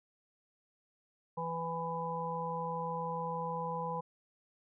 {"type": "harmonic tone", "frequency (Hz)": 166.1, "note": "E3", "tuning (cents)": 13, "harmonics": [1, 3, 5, 6], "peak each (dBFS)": [-41, -40, -41, -38], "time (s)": [1.37, 4.01], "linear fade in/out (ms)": 10, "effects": []}